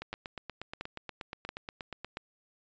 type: two click trains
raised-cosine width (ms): 0.3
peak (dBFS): -23 / -21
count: 18 / 4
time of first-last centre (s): 0.02-2.046 / 0.13-2.171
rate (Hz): 8.39 / 1.47
effects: resampled to 16000 Hz